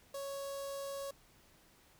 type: tone with notch filter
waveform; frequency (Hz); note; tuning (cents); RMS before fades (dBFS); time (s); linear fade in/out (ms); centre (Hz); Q
sawtooth; 554.4; C#5; 0; -42; 0.14-1.11; 5; 2100; 0.65
effects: pink hiss -65 dBFS RMS until 1.99 s